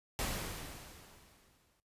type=noise with exponential decay; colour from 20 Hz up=pink; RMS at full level=-35 dBFS; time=0.19-1.8 s; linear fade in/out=0 ms; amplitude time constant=350 ms; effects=noise-tail reverb RT60 0.2 s tail -20 dB re dry + resampled to 32000 Hz